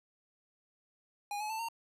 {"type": "tone with pitch steps", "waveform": "square", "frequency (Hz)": [820, 851.4, 883.9, 917.8], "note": ["G#5", "G#5", "A5", "A#5"], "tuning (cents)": [-22, 43, 8, -27], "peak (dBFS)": -36, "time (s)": [1.31, 1.686], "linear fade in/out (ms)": 2, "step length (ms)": 94, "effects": ["resampled to 32000 Hz"]}